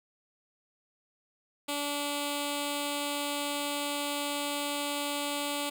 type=tone with notch filter; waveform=5% pulse; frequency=288.7 Hz; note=D4; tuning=30 cents flat; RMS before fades=-33 dBFS; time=1.68-5.7 s; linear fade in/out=10 ms; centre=1700 Hz; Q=1.1; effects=none